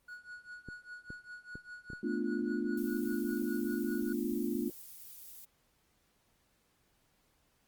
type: tone with tremolo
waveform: triangle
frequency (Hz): 1460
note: F#6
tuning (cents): -24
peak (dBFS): -40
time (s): 0.08-4.13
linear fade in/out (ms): 5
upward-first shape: triangle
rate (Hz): 5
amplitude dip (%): 95
type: clicks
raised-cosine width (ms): 3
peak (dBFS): -32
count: 5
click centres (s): 0.687 / 1.104 / 1.555 / 1.902 / 1.933
type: chord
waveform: sine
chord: B half-diminished seventh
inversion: third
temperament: equal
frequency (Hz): 220 / 246.9 / 293.7 / 349.2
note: A3 / B3 / D4 / F4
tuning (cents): 0 / 0 / 0 / 0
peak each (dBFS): -37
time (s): 2.03-4.7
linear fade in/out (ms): 5
type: noise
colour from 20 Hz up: violet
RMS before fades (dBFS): -50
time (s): 2.77-5.45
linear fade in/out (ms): 5
effects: pink hiss -73 dBFS RMS until 7.67 s + Opus 32 kbps